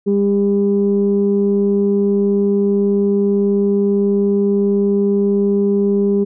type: tone pair together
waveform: sine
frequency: 201 / 401.2 Hz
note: G3 / G4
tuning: +44 / +40 cents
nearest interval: octave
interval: 1196 cents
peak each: -14 dBFS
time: 0.06-6.25 s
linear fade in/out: 20 ms
effects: tanh soft clip ceiling -5 dBFS